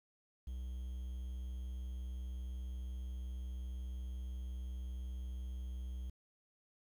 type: tone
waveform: triangle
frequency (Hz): 62.8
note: B1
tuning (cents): +30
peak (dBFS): -38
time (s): 0.47-6.1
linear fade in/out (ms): 5
effects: 11-bit